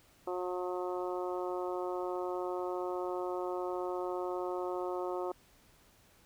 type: harmonic tone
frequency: 180.6 Hz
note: F#3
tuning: 42 cents flat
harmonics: 2 / 3 / 4 / 5 / 6 / 7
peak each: -36 / -40 / -42 / -44 / -46 / -47 dBFS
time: 0.27-5.32 s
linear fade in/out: 5 ms
effects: pink hiss -64 dBFS RMS until 6.25 s